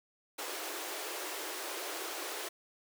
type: high-pass noise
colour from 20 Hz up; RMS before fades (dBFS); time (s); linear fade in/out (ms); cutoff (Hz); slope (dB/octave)
pink; -40; 0.38-2.49; 10; 310; 96
effects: none